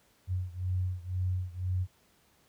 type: beating tone pair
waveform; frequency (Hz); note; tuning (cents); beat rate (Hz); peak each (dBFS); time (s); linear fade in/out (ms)
sine; 90.9 / 92.9; F#2 / F#2; -30 / +7; 2; -31 / -33; 0.27-1.87; 50
effects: pink hiss -66 dBFS RMS until 2.48 s + high-pass 60 Hz 12 dB/octave